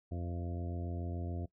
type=harmonic tone with a mistuned harmonic; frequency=87 Hz; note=F2; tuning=6 cents flat; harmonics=1 / 2 / 3 / 4 / 5 / 6 / 7 / 8; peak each=-37 / -45 / -46 / -48 / -54 / -55 / -55 / -52 dBFS; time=0.11-1.46 s; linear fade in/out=10 ms; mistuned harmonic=8; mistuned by=-22 cents; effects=noise-tail reverb RT60 0.1 s tail -19 dB re dry